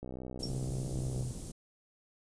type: click train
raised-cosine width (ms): 2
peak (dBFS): -29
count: 77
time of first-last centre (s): 0.03-1.225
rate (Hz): 63.6
type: band-stop noise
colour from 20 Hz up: pink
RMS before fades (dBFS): -41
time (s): 0.39-1.52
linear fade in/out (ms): 10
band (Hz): 330 to 9200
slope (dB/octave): 12
type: tone with exponential decay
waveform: sine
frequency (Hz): 5490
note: F8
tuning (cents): -31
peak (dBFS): -32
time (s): 0.43-0.54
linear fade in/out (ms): 1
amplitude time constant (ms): 23
type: tone with pitch glide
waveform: sine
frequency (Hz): 132 to 126.11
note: C3 to B2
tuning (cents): +16 to +37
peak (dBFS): -35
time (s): 0.45-1.32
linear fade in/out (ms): 10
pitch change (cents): -79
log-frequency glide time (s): 0.97-1.2
effects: resampled to 22050 Hz